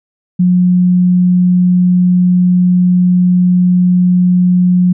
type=tone; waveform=sine; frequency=180 Hz; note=F#3; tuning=47 cents flat; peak=-6 dBFS; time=0.39-4.93 s; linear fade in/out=10 ms; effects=none